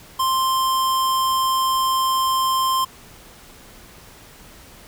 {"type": "tone", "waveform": "square", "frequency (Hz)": 1050, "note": "C6", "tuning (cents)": 6, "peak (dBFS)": -18, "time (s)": [0.19, 2.85], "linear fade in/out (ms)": 10, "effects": ["pink hiss -45 dBFS RMS until 4.87 s"]}